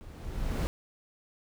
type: noise with level ramp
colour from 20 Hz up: brown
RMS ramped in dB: -47 to -26 dBFS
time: 0.01-0.67 s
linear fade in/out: 0 ms
effects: none